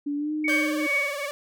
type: tone with pitch glide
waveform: sine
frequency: 288.6 to 305.8 Hz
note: D4 to D#4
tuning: -30 to -30 cents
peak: -25 dBFS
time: 0.06-0.87 s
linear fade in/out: 10 ms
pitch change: +100 cents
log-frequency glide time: 0.16-0.32 s
type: tone with tremolo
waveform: sine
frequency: 2241 Hz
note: C#7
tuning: 18 cents sharp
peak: -20 dBFS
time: 0.44-1.26 s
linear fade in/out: 5 ms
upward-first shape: triangle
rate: 2.4 Hz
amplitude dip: 100%
type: tone with vibrato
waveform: sawtooth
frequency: 572 Hz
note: D5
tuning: 46 cents flat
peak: -26 dBFS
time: 0.48-1.31 s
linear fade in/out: 0 ms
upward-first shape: triangle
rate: 20 Hz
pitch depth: 92 cents each way
type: tone with exponential decay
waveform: sawtooth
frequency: 1568 Hz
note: G6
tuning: in tune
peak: -26 dBFS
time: 0.49-1.28 s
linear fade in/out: 5 ms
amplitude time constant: 170 ms
effects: none